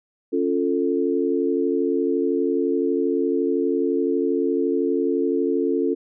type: chord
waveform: sine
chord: Db augmented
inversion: none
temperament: equal with one note detuned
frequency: 277.2 / 349.2 / 442.8 Hz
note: Db4 / F4 / A4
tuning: 0 / 0 / +11 cents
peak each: -23 dBFS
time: 0.32-5.95 s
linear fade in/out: 20 ms
effects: none